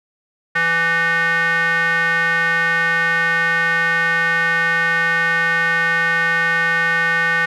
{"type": "tone with band-pass filter", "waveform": "square", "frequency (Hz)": 166.4, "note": "E3", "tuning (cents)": 17, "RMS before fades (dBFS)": -17, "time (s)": [0.55, 7.46], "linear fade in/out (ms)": 10, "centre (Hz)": 1700, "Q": 8.9, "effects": []}